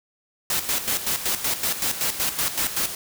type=noise with tremolo; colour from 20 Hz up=white; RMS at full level=-23 dBFS; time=0.5-2.95 s; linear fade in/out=2 ms; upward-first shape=square; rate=5.3 Hz; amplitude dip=65%; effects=none